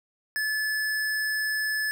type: tone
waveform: square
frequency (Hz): 1728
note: A6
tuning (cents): -32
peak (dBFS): -26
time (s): 0.36-1.91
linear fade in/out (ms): 0
effects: none